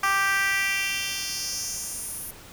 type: tone with high-pass filter sweep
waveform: 10% pulse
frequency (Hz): 392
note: G4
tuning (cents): 0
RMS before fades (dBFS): -27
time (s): 0.03-2.31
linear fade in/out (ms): 5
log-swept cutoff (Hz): 1100 to 12000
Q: 2.2
effects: pink hiss -46 dBFS RMS until 2.52 s